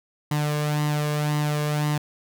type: tone with flanger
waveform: sawtooth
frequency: 149.2 Hz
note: D3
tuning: 28 cents sharp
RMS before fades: -24 dBFS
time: 0.31-1.98 s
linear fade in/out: 5 ms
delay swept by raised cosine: 1 to 1.82 ms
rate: 1.9 Hz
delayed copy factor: +0.55
effects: none